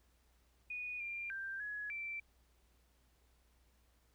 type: tone with pitch steps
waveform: sine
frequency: 2468 / 2388 / 1578 / 1683 / 2340 Hz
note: D#7 / D7 / G6 / G#6 / D7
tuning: -15 / +28 / +11 / +23 / -7 cents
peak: -40 dBFS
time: 0.7-2.2 s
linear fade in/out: 5 ms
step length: 300 ms
effects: added 60 Hz sine -70 dBFS peak until 4.14 s + pink hiss -75 dBFS RMS until 4.14 s